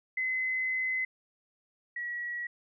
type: tone pair in turn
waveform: sine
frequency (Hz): 2039 / 1922.2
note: C7 / B6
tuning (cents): -45 / -47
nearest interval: minor second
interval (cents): 102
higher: first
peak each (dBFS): -28 / -33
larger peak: first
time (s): 0.17-1.05 / 1.96-2.47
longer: first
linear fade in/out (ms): 5
effects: none